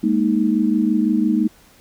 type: chord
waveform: sine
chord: Ab suspended second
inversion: none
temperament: just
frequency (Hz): 207.7 / 233.6 / 311.5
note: Ab3 / Bb3 / Eb4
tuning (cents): 0 / +4 / +2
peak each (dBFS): -19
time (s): 0.03-1.48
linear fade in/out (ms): 10
effects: pink hiss -51 dBFS RMS until 1.8 s